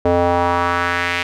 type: tone with band-pass filter sweep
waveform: square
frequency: 87.4 Hz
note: F2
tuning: 2 cents sharp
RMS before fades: -17 dBFS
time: 0.05-1.23 s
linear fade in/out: 5 ms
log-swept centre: 540 to 2400 Hz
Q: 2
effects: none